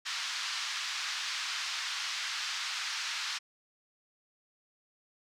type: band-pass noise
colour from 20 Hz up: white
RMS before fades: -36 dBFS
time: 0.05-3.39 s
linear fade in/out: 20 ms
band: 1100 to 5400 Hz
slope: 24 dB/octave
effects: none